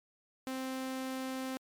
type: tone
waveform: sawtooth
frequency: 261.6 Hz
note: C4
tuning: in tune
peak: -32 dBFS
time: 0.47-1.57 s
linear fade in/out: 0 ms
effects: MP3 96 kbps